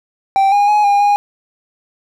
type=tone with pitch steps; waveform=triangle; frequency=781 / 816 / 838 / 810 / 819 Hz; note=G5 / G#5 / G#5 / G#5 / G#5; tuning=-7 / -31 / +15 / -43 / -24 cents; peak=-7 dBFS; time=0.36-1.16 s; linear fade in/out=0 ms; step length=160 ms; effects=none